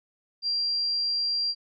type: tone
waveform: sine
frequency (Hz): 4747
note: D8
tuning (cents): +18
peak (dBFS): -24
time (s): 0.42-1.55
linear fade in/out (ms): 50
effects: none